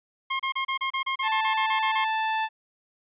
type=tone bursts; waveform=20% pulse; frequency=1070 Hz; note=C6; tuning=38 cents sharp; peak=-20 dBFS; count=14; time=0.3-2.047 s; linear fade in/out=10 ms; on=96 ms; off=31 ms
type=tone; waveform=sawtooth; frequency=880 Hz; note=A5; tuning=in tune; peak=-20 dBFS; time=1.22-2.49 s; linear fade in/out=50 ms
effects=resampled to 8000 Hz